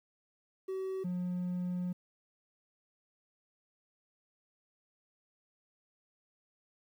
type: tone pair in turn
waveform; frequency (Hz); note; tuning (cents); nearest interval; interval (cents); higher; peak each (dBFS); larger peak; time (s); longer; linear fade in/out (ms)
triangle; 380 / 179.34; F#4 / F3; +46 / +46; octave + minor second; 1300; first; -32 / -30; second; 0.68-1.04 / 1.04-1.93; second; 10
effects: tanh soft clip ceiling -26 dBFS + 11-bit